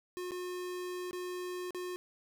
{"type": "tone with dropouts", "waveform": "square", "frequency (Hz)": 360, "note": "F#4", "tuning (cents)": -47, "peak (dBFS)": -38, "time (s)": [0.17, 1.96], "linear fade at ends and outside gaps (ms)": 0, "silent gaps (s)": [[0.309, 0.318], [1.11, 1.131], [1.707, 1.747]], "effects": []}